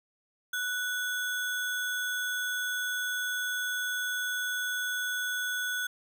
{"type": "tone with sample-and-hold", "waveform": "sine", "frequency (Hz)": 1480, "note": "F#6", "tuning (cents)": 0, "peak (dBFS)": -29, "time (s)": [0.53, 5.87], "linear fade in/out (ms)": 5, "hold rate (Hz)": 4900, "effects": []}